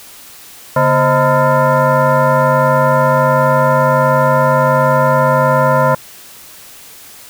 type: tone with frequency modulation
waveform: sine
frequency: 242.7 Hz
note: B3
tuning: 30 cents flat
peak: -8 dBFS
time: 0.76-5.95 s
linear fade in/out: 5 ms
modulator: 384 Hz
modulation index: 2.8
effects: white hiss -37 dBFS RMS until 7.29 s